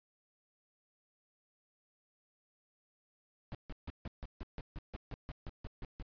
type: noise bursts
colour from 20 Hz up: brown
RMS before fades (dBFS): -42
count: 15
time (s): 3.52-6.025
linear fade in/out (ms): 0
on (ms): 27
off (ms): 150
effects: resampled to 11025 Hz